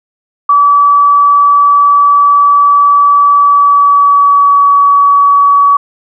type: tone with pitch glide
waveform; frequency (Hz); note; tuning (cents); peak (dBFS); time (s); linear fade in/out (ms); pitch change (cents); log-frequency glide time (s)
sine; 1149 to 1135.1; D6 to C#6; -38 to +41; -3; 0.49-5.77; 5; -21; 3.35-4.66
effects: none

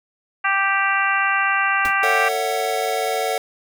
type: harmonic tone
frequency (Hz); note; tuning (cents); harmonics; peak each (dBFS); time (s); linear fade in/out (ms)
392; G4; 0; 2 / 3 / 4 / 5 / 6 / 7; -25 / -22 / -21 / -24 / -27 / -26; 0.44-2.29; 10
type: noise with exponential decay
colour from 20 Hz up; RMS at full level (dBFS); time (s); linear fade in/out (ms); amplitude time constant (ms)
pink; -26; 1.85-1.97; 0; 24
type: chord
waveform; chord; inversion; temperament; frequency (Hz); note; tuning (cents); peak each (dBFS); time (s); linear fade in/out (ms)
square; F# minor seventh; first; equal with one note detuned; 448.2 / 554.4 / 659.3 / 740; A4 / C#5 / E5 / F#5; +32 / 0 / 0 / 0; -26 / -28 / -29 / -24; 2.03-3.38; 2
effects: none

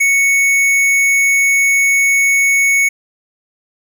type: tone with hard clipping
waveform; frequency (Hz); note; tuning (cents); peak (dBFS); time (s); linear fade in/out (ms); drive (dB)
triangle; 2217; C#7; 0; -11; 0-2.89; 10; 16
effects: none

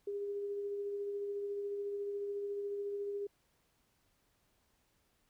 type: tone with tremolo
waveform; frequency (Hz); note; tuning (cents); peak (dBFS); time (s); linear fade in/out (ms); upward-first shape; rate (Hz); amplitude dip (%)
sine; 404.6; G#4; -45; -35; 0.07-3.27; 5; sine; 14; 25
effects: pink hiss -75 dBFS RMS until 5.29 s

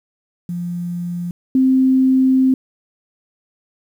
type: tone pair in turn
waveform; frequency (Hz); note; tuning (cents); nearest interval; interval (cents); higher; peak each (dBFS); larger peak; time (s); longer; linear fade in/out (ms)
sine; 174.61 / 261.6; F3 / C4; 0 / 0; perfect fifth; 700; second; -21 / -10; second; 0.49-1.31 / 1.55-2.54; second; 2
effects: 8-bit

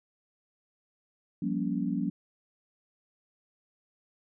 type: chord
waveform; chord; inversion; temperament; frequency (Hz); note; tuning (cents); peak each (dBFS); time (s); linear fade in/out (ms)
sine; G half-diminished seventh; third; just; 176.4 / 196 / 235.2 / 282.2; F3 / G3 / Bb3 / Db4; +18 / 0 / +16 / +31; -33; 1.42-2.1; 5
effects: none

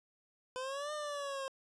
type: exponential two-way sweep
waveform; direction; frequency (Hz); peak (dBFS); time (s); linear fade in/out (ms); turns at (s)
25% pulse; up then down; 504 to 607 to 532; -34; 0.56-1.48; 0; 0.93
effects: resampled to 22050 Hz

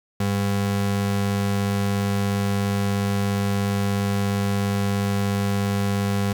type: ring-modulated tone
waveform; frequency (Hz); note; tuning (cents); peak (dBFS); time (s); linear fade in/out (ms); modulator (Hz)
square; 151.1; D3; +50; -18; 0.2-6.33; 5; 48.5
effects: 9-bit

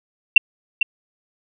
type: tone with echo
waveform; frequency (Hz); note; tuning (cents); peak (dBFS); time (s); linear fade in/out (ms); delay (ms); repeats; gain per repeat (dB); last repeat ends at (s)
sine; 2710; E7; +47; -3; 0.36-0.38; 5; 450; 1; -10; 0.83
effects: none

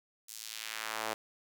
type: tone with high-pass filter sweep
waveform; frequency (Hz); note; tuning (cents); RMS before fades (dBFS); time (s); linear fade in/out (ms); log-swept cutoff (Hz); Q
sawtooth; 110; A2; 0; -40; 0.28-1.14; 10; 7200 to 590; 0.99
effects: none

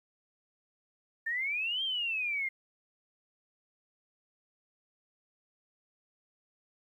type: exponential two-way sweep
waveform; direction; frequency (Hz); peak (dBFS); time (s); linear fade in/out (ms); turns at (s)
sine; up then down; 1779 to 3216 to 2088; -30; 1.26-2.49; 10; 1.83
effects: 11-bit

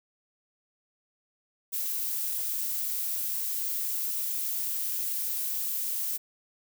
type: noise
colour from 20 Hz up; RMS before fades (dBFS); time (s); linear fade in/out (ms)
violet; -31; 1.72-6.18; 20
effects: none

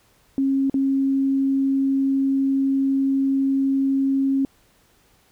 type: tone with dropouts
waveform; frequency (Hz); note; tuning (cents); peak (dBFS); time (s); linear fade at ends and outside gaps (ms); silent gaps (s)
sine; 271.2; C#4; -38; -17; 0.38-4.45; 1; 0.698-0.742
effects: pink hiss -59 dBFS RMS until 5.31 s

